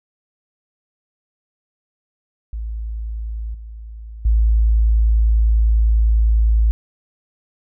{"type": "tone with level steps", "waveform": "sine", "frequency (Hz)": 55, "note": "A1", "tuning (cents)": 0, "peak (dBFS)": [-23, -31, -11], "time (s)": [2.53, 6.71], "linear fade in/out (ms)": 0, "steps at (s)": [3.54, 4.25], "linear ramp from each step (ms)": 5, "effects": []}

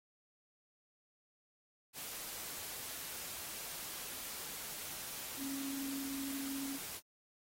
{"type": "tone in noise", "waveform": "sine", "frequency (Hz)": 274.2, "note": "C#4", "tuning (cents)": -19, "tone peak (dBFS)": -40, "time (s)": [5.37, 6.79], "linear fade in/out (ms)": 50, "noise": "white", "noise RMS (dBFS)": -45, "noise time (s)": [1.93, 7.01], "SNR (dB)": 2, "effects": ["AAC 48 kbps"]}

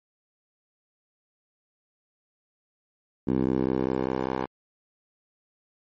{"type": "tone with band-pass filter sweep", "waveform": "10% pulse", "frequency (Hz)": 65, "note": "C2", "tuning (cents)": -11, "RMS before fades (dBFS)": -26, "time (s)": [3.27, 4.46], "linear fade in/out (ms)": 10, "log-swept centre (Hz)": [270, 730], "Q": 1.3, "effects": ["MP3 32 kbps"]}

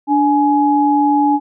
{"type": "tone pair together", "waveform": "sine", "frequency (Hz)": [291.9, 839.3], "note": ["D4", "G#5"], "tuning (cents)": [-10, 18], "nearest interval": "octave + tritone", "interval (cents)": 1828, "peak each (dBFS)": -13, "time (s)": [0.07, 1.4], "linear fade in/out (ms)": 50, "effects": []}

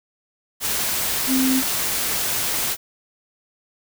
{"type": "tone in noise", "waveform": "sine", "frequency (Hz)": 261.6, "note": "C4", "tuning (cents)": 0, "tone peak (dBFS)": -17, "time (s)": [1.27, 1.63], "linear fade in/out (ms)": 50, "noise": "white", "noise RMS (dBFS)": -23, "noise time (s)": [0.6, 2.77], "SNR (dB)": 3, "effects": []}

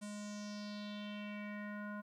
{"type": "tone with low-pass filter sweep", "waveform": "square", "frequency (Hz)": 207.5, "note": "G#3", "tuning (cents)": -1, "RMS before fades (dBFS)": -45, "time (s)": [0.01, 2.02], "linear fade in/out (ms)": 20, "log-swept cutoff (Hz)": [8800, 1300], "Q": 3.8, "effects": ["13-bit"]}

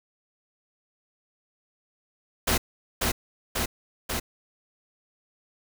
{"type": "noise with echo", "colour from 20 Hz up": "pink", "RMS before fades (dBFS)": -23, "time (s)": [2.47, 2.58], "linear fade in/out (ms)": 10, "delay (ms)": 540, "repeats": 3, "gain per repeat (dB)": -2, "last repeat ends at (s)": 4.2, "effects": []}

